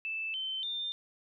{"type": "tone with pitch steps", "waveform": "sine", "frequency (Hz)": [2637, 3082, 3602], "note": ["E7", "G7", "A7"], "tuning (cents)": [0, -30, 40], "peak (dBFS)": -33, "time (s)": [0.05, 0.92], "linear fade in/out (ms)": 0, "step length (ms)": 290, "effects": []}